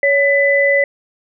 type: tone pair together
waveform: sine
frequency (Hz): 561.2 / 2000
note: C#5 / B6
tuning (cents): +21 / +21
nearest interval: octave + minor seventh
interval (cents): 2200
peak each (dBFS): -13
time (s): 0.03-0.84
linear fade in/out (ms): 2
effects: none